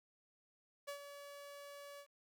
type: tone with ADSR envelope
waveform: sawtooth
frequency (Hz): 570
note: C#5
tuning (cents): +48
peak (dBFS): -38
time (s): 0.87-2.07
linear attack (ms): 18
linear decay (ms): 92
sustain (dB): -9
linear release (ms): 75
effects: 12-bit